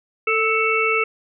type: harmonic tone with a mistuned harmonic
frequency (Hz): 444.6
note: A4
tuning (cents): +18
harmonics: 1 / 3 / 5 / 6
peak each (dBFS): -22 / -22 / -22 / -22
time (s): 0.27-1.04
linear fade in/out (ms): 5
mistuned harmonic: 3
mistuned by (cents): -32
effects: none